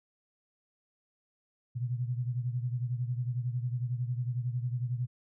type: beating tone pair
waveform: sine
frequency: 120.9 / 131.9 Hz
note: B2 / C3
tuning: -36 / +14 cents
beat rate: 11 Hz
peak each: -31 / -36 dBFS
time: 1.75-5.07 s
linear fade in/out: 20 ms
effects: none